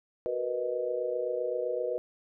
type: chord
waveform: sine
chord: B major seventh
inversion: second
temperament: equal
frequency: 370 / 466.2 / 493.9 / 622.3 Hz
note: F#4 / A#4 / B4 / D#5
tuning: 0 / 0 / 0 / 0 cents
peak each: -37 / -37 / -31 / -35 dBFS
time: 0.26-1.98 s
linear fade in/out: 0 ms
effects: none